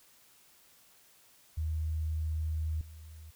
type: tone with level steps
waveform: sine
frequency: 78.6 Hz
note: D#2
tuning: 18 cents sharp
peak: -30 / -46 dBFS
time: 1.57-3.31 s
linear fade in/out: 10 ms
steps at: 2.81 s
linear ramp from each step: 2 ms
effects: white hiss -62 dBFS RMS until 3.35 s